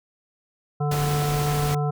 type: harmonic tone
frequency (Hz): 146.83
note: D3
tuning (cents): 0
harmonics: 1 / 3 / 5 / 7 / 9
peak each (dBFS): -22 / -30 / -30 / -39 / -36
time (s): 0.8-1.91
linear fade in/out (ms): 10
type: noise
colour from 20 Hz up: pink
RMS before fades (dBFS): -30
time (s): 0.91-1.75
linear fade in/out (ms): 5
effects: none